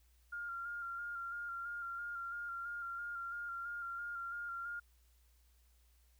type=tone with vibrato; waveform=sine; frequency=1396.9 Hz; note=F6; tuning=in tune; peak=-40 dBFS; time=0.32-4.8 s; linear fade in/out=10 ms; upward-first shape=square; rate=3 Hz; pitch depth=21 cents each way; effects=added 60 Hz sine -66 dBFS peak until 6.19 s + white hiss -75 dBFS RMS until 6.19 s